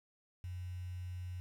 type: tone with quantisation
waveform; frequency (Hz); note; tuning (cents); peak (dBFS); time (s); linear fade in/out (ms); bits
sine; 90; F#2; -47; -40; 0.44-1.4; 0; 10
effects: none